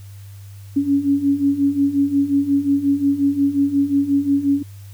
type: beating tone pair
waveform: sine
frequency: 276.9 / 282.5 Hz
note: C#4 / C#4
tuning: -2 / +33 cents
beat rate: 5.6 Hz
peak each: -20 / -16 dBFS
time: 0.76-4.63 s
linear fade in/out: 10 ms
effects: added 99 Hz sine -35 dBFS peak until 4.93 s + white hiss -51 dBFS RMS until 4.93 s